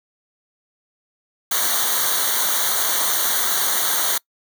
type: noise with comb filter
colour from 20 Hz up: white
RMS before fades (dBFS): -20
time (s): 1.51-4.18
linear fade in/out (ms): 5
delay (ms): 0.39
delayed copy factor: -0.95
effects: noise-tail reverb RT60 0.1 s tail -24 dB re dry